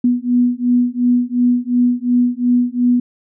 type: beating tone pair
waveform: sine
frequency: 243.6 / 246.4 Hz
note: B3 / B3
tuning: -24 / -4 cents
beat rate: 2.8 Hz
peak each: -15 dBFS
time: 0.04-3 s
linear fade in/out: 5 ms
effects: none